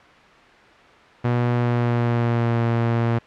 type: tone with pitch glide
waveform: sawtooth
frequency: 121.1 to 116.64 Hz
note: B2 to A#2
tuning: -34 to +1 cents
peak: -14 dBFS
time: 1.24-3.19 s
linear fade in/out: 10 ms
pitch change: -65 cents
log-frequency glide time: 1.53-2.63 s
effects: white hiss -47 dBFS RMS until 3.26 s + low-pass 2000 Hz 12 dB/octave